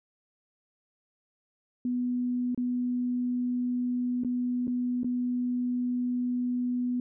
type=tone with dropouts; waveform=sine; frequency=246.9 Hz; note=B3; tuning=in tune; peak=-26 dBFS; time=1.85-7 s; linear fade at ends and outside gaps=2 ms; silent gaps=2.547-2.576 / 4.236-4.247 / 4.671-4.678 / 5.033-5.044 s; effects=none